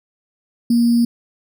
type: tone with sample-and-hold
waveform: sine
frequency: 235.8 Hz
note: A#3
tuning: 20 cents sharp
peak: -11 dBFS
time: 0.7-1.05 s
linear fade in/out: 5 ms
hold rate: 4900 Hz
effects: none